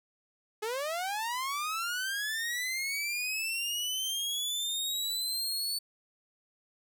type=linear sweep; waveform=sawtooth; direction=up; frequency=415.3 to 4487 Hz; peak=-28 dBFS; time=0.62-5.79 s; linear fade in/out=10 ms; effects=none